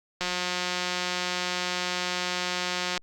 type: click train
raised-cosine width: 0.2 ms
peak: -11 dBFS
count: 499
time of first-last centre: 0.21-2.977 s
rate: 180 Hz
effects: Opus 48 kbps